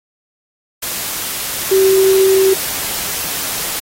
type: tone in noise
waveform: sine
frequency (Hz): 383.6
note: G4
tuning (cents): -37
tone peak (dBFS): -8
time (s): 1.71-2.54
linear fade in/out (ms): 10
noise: white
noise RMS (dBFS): -21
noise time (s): 0.82-3.8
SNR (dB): +10
effects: AAC 48 kbps